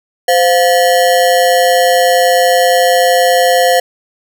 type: ring-modulated tone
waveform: square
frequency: 611 Hz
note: D#5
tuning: 32 cents flat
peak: -5 dBFS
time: 0.28-3.8 s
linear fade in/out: 5 ms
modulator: 94.7 Hz
effects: none